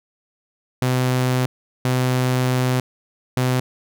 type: tone bursts at uneven times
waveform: sawtooth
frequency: 127.3 Hz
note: C3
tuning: 47 cents flat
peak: -13 dBFS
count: 3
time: 0.82-1.46 / 1.85-2.8 / 3.37-3.6 s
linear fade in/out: 2 ms
effects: none